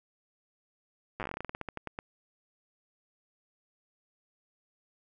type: slowing click train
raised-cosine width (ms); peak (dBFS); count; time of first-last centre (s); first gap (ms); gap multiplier
0.5; -21; 20; 1.2-1.989; 8; 1.16
effects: none